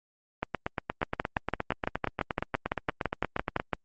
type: two click trains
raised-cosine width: 0.5 ms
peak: -11 / -13 dBFS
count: 17 / 28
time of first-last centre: 1.03-3.733 / 0.43-3.599 s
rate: 5.92 / 8.52 Hz
effects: Opus 32 kbps